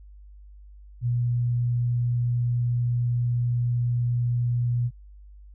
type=tone; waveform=sine; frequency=120.8 Hz; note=B2; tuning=38 cents flat; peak=-21 dBFS; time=1.01-4.91 s; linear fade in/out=50 ms; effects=added 50 Hz sine -44 dBFS peak until 5.54 s